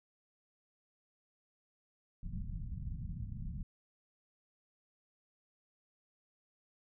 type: low-pass noise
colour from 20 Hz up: pink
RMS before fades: -41 dBFS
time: 2.23-3.63 s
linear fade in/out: 5 ms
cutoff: 200 Hz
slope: 48 dB/octave
effects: none